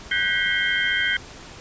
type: tone cluster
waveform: sine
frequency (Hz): 1502 / 1596 / 1938 / 2132 / 3155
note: F#6 / G6 / B6 / C7 / G7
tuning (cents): +26 / +31 / -33 / +32 / +10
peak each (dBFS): -26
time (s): 0.11-1.17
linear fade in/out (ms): 5
effects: pink hiss -41 dBFS RMS until 1.6 s + resampled to 16000 Hz